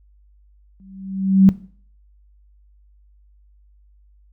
sine tone with exponential growth, 192.1 Hz, G3, 35 cents flat, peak -5 dBFS, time 0.8-1.49 s, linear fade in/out 0 ms, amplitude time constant 150 ms, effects noise-tail reverb RT60 0.5 s tail -18 dB re dry + added 50 Hz sine -50 dBFS peak until 4.32 s

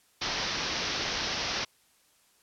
white low-pass noise, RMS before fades -32 dBFS, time 0.21-1.65 s, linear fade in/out 10 ms, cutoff 5900 Hz, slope 96 dB/octave, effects white hiss -65 dBFS RMS until 2.42 s + low-pass 12000 Hz 12 dB/octave

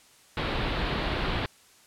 pink low-pass noise, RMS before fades -29 dBFS, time 0.37-1.46 s, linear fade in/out 2 ms, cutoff 4200 Hz, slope 48 dB/octave, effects white hiss -57 dBFS RMS until 1.86 s + low-pass 10000 Hz 12 dB/octave

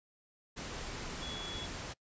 sine tone in noise, 3379 Hz, G#7, 29 cents sharp, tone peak -42 dBFS, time 1.21-1.67 s, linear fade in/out 20 ms, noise pink, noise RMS -42 dBFS, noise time 0.56-1.94 s, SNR -3 dB, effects noise-tail reverb RT60 0.1 s tail -23 dB re dry + resampled to 16000 Hz

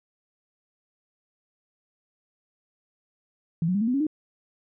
sine tone with pitch steps, 164.81 / 182.87 / 202.9 / 225.1 / 249.8 / 277.2 / 307.5 Hz, E3 / F#3 / G#3 / A3 / B3 / C#4 / D#4, 0 / -20 / -40 / +40 / +20 / 0 / -20 cents, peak -21 dBFS, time 3.62-4.068 s, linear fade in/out 2 ms, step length 64 ms, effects none

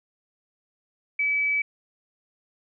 sine tone, 2293 Hz, D7, 42 cents flat, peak -21 dBFS, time 1.19-1.62 s, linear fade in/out 5 ms, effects none

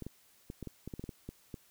clicks, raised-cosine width 3 ms, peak -28 dBFS, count 12, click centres 0.023 / 0.066 / 0.501 / 0.627 / 0.673 / 0.876 / 0.938 / 0.995 / 1.04 / 1.092 / 1.29 / 1.542 s, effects white hiss -65 dBFS RMS until 1.7 s

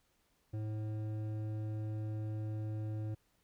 sine tone with hard clipping, 107.8 Hz, A2, 35 cents flat, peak -38 dBFS, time 0.53-3.15 s, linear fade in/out 10 ms, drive 10 dB, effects pink hiss -75 dBFS RMS until 3.43 s

